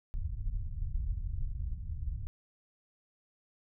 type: low-pass noise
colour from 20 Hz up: pink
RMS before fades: -35 dBFS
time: 0.14-2.27 s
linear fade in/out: 0 ms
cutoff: 100 Hz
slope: 24 dB/octave
effects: none